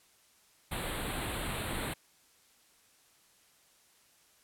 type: band-stop noise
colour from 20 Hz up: pink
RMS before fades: -36 dBFS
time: 0.71-1.94 s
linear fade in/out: 10 ms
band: 4200 to 7900 Hz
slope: 96 dB/octave
effects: white hiss -65 dBFS RMS until 4.43 s + low-pass 12000 Hz 12 dB/octave